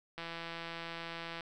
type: click train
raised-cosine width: 0.3 ms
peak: -26 dBFS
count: 206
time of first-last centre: 0.18-1.408 s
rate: 167 Hz
effects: none